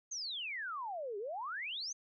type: exponential two-way sweep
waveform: sine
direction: down then up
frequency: 6550 to 388.9 to 6550 Hz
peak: -38 dBFS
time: 0.11-1.93 s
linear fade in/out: 10 ms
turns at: 1.18 s
effects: none